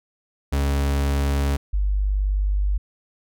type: tone pair in turn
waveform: 40% pulse / sine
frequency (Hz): 70 / 49.5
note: C#2 / G1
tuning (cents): +18 / +18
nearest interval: tritone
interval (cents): 600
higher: first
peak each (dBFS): -18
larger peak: neither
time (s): 0.52-1.57 / 1.73-2.78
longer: neither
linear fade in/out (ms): 10
effects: none